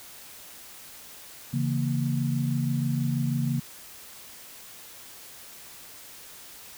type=chord; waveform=sine; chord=A# diminished; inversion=first; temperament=equal; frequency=138.59 / 164.81 / 233.1 Hz; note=C#3 / E3 / A#3; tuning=0 / 0 / 0 cents; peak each=-26 / -31 / -29 dBFS; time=1.53-3.6 s; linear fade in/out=10 ms; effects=white hiss -46 dBFS RMS until 6.77 s